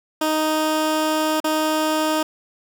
15% pulse tone with dropouts, 311.1 Hz, D#4, in tune, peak -12 dBFS, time 0.21-2.23 s, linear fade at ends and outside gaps 5 ms, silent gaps 1.403-1.442 s, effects none

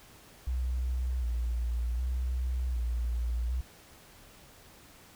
sine tone with vibrato, 60.9 Hz, B1, 24 cents flat, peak -28 dBFS, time 0.47-3.61 s, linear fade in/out 5 ms, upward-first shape square, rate 0.66 Hz, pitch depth 53 cents each way, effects pink hiss -55 dBFS RMS until 5.15 s

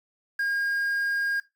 triangle tone with quantisation, 1622 Hz, G#6, 41 cents flat, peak -22 dBFS, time 0.39-1.4 s, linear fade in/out 5 ms, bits 8, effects noise-tail reverb RT60 0.2 s tail -17 dB re dry

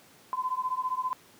sine beating tone pair, 1013 / 1028 Hz, B5 / C6, +44 / -31 cents, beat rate 15 Hz, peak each -31 dBFS, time 0.33-1.13 s, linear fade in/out 0 ms, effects pink hiss -56 dBFS RMS until 1.39 s + high-pass 150 Hz 12 dB/octave

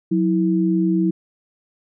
sine tone pair together, 182.79 / 325.7 Hz, F#3 / E4, -21 / -21 cents, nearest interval minor seventh, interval 1000 cents, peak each -18 dBFS, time 0.11-1.11 s, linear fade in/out 10 ms, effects none

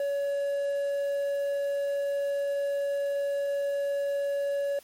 triangle tone, 564 Hz, C#5, 30 cents sharp, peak -24 dBFS, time 0-4.79 s, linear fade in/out 2 ms, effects white hiss -55 dBFS RMS until 4.83 s + MP3 64 kbps

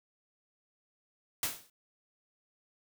white noise with exponential decay, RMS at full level -29 dBFS, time 1.43-1.7 s, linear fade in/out 2 ms, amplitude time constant 58 ms, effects none

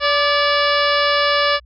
harmonic tone with a mistuned harmonic, 576 Hz, D5, 34 cents flat, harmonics 1 / 2 / 3 / 4 / 5 / 6 / 7 / 8 / 9, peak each -19 / -19 / -21 / -25 / -24 / -27 / -27 / -29 / -27 dBFS, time 0-1.6 s, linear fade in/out 50 ms, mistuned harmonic 2, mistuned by +40 cents, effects added 60 Hz sine -44 dBFS peak until 1.65 s

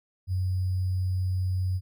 sine tone with sample-and-hold, 92.5 Hz, F#2, in tune, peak -24 dBFS, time 0.27-1.81 s, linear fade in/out 50 ms, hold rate 4900 Hz, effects none

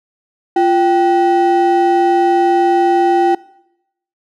triangle ring-modulated tone, 564 Hz, C#5, 30 cents sharp, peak -4 dBFS, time 0.56-3.35 s, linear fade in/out 5 ms, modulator 217 Hz, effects noise-tail reverb RT60 0.8 s tail -21 dB re dry

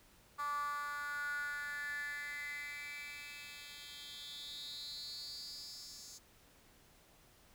10% pulse tone with high-pass filter sweep, 290 Hz, D4, 22 cents flat, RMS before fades -44 dBFS, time 0.38-6.19 s, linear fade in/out 20 ms, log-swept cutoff 1100 to 5900 Hz, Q 8.2, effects pink hiss -65 dBFS RMS until 7.54 s

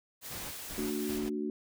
white noise, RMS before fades -43 dBFS, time 0.21-1.21 s, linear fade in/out 50 ms
pink noise bursts, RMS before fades -44 dBFS, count 3, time 0.3-1.3 s, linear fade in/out 20 ms, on 220 ms, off 170 ms
sine chord, D major, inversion second, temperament equal with one note detuned, 223.6 / 293.7 / 370 Hz, A3 / D4 / F#4, +28 / 0 / 0 cents, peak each -36 dBFS, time 0.78-1.5 s, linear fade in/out 2 ms
effects none

